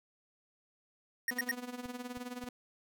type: tone bursts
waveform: square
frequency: 1864.7 Hz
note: A#6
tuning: in tune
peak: -30 dBFS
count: 3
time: 1.28-1.514 s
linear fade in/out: 2 ms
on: 26 ms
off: 78 ms
type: tone with tremolo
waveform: sawtooth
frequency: 246.9 Hz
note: B3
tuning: in tune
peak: -34 dBFS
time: 1.31-2.49 s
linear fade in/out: 2 ms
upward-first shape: sine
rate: 19 Hz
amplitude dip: 75%
type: clicks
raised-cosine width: 5 ms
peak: -40 dBFS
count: 3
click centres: 1.857 / 2.172 / 2.439 s
effects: none